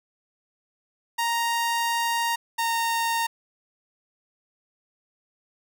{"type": "tone pair in turn", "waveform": "sawtooth", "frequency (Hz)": [932.3, 921.6], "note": ["A#5", "A#5"], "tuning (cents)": [0, -20], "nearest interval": "unison", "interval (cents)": 20, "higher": "first", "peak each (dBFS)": -19, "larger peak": "neither", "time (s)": [[1.18, 2.36], [2.58, 3.27]], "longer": "first", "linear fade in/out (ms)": 10, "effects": []}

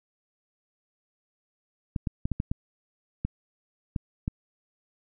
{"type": "clicks", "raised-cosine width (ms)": 5, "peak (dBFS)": -15, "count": 9, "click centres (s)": [1.962, 2.072, 2.255, 2.317, 2.401, 2.515, 3.25, 3.962, 4.279], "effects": []}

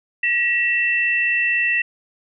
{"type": "tone pair together", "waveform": "sine", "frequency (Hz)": [1917, 2679], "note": ["A#6", "E7"], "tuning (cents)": [48, 27], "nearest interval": "tritone", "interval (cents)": 579, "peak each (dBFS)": -19, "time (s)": [0.23, 1.82], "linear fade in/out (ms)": 5, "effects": []}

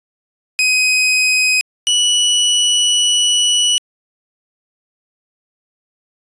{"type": "tone pair in turn", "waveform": "sawtooth", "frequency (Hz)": [2515, 2947], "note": ["D#7", "F#7"], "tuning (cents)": [18, -8], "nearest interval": "minor third", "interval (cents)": 274, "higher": "second", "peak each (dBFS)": -8, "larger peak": "neither", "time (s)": [[0.59, 1.61], [1.87, 3.78]], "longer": "second", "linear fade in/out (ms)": 0, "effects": ["resampled to 22050 Hz"]}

